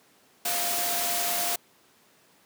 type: tone in noise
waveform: sine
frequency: 698.5 Hz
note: F5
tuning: in tune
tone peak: -33 dBFS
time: 0.45-1.56 s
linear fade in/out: 5 ms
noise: white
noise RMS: -28 dBFS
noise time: 0.45-1.56 s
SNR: -8 dB
effects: pink hiss -60 dBFS RMS until 2.45 s + high-pass 200 Hz 12 dB/octave